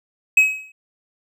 triangle tone with exponential decay, 2552 Hz, D#7, 43 cents sharp, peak -5 dBFS, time 0.37-0.72 s, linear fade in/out 5 ms, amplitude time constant 75 ms, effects none

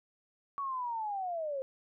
sine linear sweep, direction down, 1133 to 520 Hz, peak -33 dBFS, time 0.58-1.62 s, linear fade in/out 0 ms, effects none

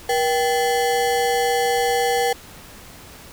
square ring-modulated tone, 630 Hz, D#5, 21 cents sharp, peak -15 dBFS, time 0.09-2.33 s, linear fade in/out 5 ms, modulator 152 Hz, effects pink hiss -42 dBFS RMS until 3.32 s

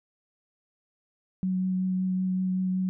sine tone with vibrato, 185.8 Hz, F#3, 7 cents sharp, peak -24 dBFS, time 1.43-2.89 s, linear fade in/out 0 ms, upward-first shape triangle, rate 5.3 Hz, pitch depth 12 cents each way, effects none

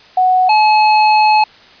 sine / square tone pair in turn, 740 / 855.9 Hz, F#5 / A5, 0 / -48 cents, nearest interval minor third, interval 252 cents, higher second, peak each -8 dBFS, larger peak neither, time 0.17-0.49 / 0.49-1.44 s, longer second, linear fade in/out 5 ms, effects white hiss -42 dBFS RMS until 1.8 s + resampled to 11025 Hz

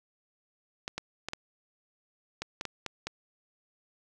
clicks, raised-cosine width 0.2 ms, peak -17 dBFS, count 9, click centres 0.879 / 0.98 / 1.286 / 1.334 / 2.42 / 2.611 / 2.653 / 2.863 / 3.07 s, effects none

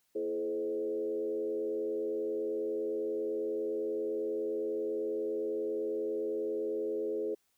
sine tone with frequency modulation, 425.6 Hz, G#4, 42 cents sharp, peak -31 dBFS, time 0.15-7.35 s, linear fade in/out 10 ms, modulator 90 Hz, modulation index 0.96, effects white hiss -75 dBFS RMS until 7.57 s

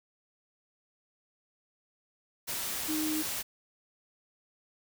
sine tone in noise, 310 Hz, D#4, 6 cents flat, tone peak -30 dBFS, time 2.88-3.23 s, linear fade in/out 20 ms, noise white, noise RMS -35 dBFS, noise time 2.47-3.43 s, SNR +2 dB, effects none

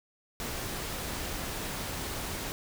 pink noise, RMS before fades -36 dBFS, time 0.4-2.52 s, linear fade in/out 0 ms, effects none

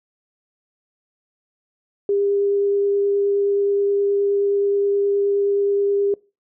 sine tone with vibrato, 401.8 Hz, G4, 43 cents sharp, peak -16 dBFS, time 2.09-6.14 s, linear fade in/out 2 ms, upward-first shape triangle, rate 9.5 Hz, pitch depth 8 cents each way, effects noise-tail reverb RT60 0.3 s tail -23 dB re dry

